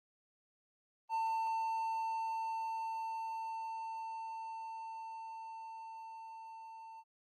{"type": "tone with level ramp", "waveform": "triangle", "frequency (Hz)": 897, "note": "A5", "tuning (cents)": 33, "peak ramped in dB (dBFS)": [-30, -47], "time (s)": [1.09, 7.04], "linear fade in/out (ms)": 50, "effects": ["Opus 24 kbps"]}